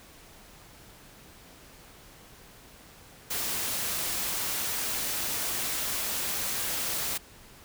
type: noise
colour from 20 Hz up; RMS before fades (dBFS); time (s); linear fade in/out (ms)
white; -31; 3.3-7.18; 10
effects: pink hiss -52 dBFS RMS until 7.64 s